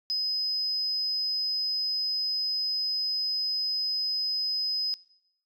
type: tone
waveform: sine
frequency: 5040 Hz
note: D#8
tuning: 21 cents sharp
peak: -25 dBFS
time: 0.1-4.94 s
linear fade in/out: 0 ms
effects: noise-tail reverb RT60 0.7 s tail -21 dB re dry + tanh soft clip ceiling -21 dBFS